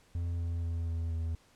triangle tone with pitch steps, 85.6 / 84.67 / 83.74 / 82.83 / 81.92 Hz, F2 / E2 / E2 / E2 / E2, -34 / +47 / +28 / +9 / -10 cents, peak -29 dBFS, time 0.15-1.35 s, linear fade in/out 0 ms, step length 240 ms, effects pink hiss -64 dBFS RMS until 1.55 s + low-pass 10000 Hz 12 dB/octave

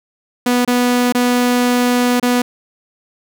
sawtooth tone with dropouts, 245.7 Hz, B3, 9 cents flat, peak -8 dBFS, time 0.46-2.42 s, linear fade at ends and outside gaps 5 ms, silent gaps 0.65-0.676 / 1.124-1.148 / 2.199-2.227 s, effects none

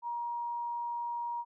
sine tone, 948 Hz, A#5, 29 cents sharp, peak -33 dBFS, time 0.02-1.45 s, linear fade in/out 50 ms, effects none

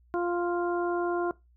harmonic tone, 349.2 Hz, F4, in tune, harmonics 1 / 2 / 3 / 4, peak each -27 / -33 / -36 / -38 dBFS, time 0.14-1.31 s, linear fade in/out 0 ms, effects noise-tail reverb RT60 0.2 s tail -20 dB re dry + added 60 Hz sine -58 dBFS peak until 1.56 s

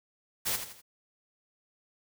white noise with echo, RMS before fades -30 dBFS, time 0.45-0.57 s, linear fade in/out 20 ms, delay 83 ms, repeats 3, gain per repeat -8 dB, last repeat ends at 0.819 s, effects none

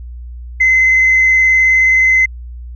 sine tone with vibrato, 2053 Hz, C7, 33 cents flat, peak -6 dBFS, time 0.6-2.26 s, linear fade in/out 10 ms, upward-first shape square, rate 19 Hz, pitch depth 9 cents each way, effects tanh soft clip ceiling -3 dBFS + added 60 Hz sine -26 dBFS peak until 2.75 s

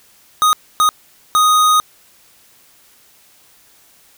square tone bursts at uneven times, 1244.5 Hz, D#6, in tune, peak -10 dBFS, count 3, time 0.42-0.53 / 0.8-0.89 / 1.35-1.8 s, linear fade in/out 0 ms, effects white hiss -50 dBFS RMS until 4.17 s

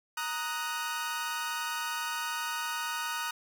sawtooth chord, D# minor, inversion second, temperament equal with one note detuned, 932.3 / 1249.6 / 1480 Hz, A#5 / D#6 / F#6, 0 / +7 / 0 cents, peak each -33 dBFS, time 0.17-3.31 s, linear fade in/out 5 ms, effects none

